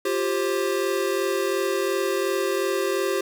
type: chord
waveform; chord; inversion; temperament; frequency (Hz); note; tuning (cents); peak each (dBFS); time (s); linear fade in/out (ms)
square; F suspended second; none; equal with one note detuned; 349.2 / 392 / 531.2; F4 / G4 / C5; 0 / 0 / +26; -29 / -25 / -29; 0.05-3.21; 5
effects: none